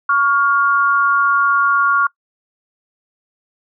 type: tone pair together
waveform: sine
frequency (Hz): 1121 / 1407.9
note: C#6 / F6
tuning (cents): +19 / +14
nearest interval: major third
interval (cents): 395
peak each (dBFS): -14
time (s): 0.09-2.07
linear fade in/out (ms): 5
effects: noise-tail reverb RT60 0.1 s tail -23 dB re dry